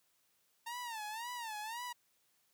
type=tone with vibrato; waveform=sawtooth; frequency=910 Hz; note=A#5; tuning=42 cents flat; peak=-37 dBFS; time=0.66-1.93 s; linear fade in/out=10 ms; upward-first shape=sine; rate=1.9 Hz; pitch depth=140 cents each way; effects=white hiss -75 dBFS RMS until 2.53 s + high-pass 80 Hz 12 dB/octave